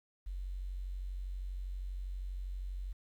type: tone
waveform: sine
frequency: 46.25 Hz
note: F#1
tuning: in tune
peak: -37 dBFS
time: 0.26-2.93 s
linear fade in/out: 10 ms
effects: 11-bit